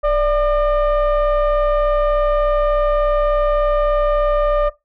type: tone with frequency modulation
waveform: sine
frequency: 587.3 Hz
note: D5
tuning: in tune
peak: -11 dBFS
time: 0.03-4.7 s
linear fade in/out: 20 ms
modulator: 619 Hz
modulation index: 0.78
effects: noise-tail reverb RT60 0.2 s tail -19 dB re dry + tanh soft clip ceiling -11 dBFS